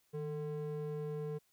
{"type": "ring-modulated tone", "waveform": "triangle", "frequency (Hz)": 300, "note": "D4", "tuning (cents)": 37, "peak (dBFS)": -32, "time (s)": [0.13, 1.39], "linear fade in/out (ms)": 20, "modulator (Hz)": 145, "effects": ["white hiss -74 dBFS RMS until 1.52 s"]}